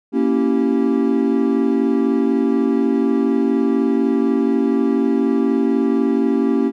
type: chord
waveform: triangle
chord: A# diminished seventh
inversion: none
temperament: equal with one note detuned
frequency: 233.1 / 277.2 / 329.6 / 389.1 Hz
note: A#3 / C#4 / E4 / G4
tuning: 0 / 0 / 0 / -13 cents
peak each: -17 / -16 / -21 / -19 dBFS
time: 0.12-6.72 s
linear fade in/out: 50 ms
effects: none